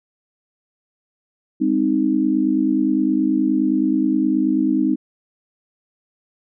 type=chord; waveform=sine; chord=Ab major; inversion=none; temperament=equal with one note detuned; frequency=203.1 / 261.6 / 311.1 Hz; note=Ab3 / C4 / Eb4; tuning=-38 / 0 / 0 cents; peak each=-23 / -19 / -18 dBFS; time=1.6-4.96 s; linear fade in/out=20 ms; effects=none